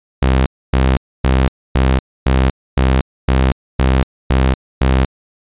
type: tone bursts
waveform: sawtooth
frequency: 65.41 Hz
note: C2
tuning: in tune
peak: -6 dBFS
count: 10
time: 0.22-5.05 s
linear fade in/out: 5 ms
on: 240 ms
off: 270 ms
effects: resampled to 8000 Hz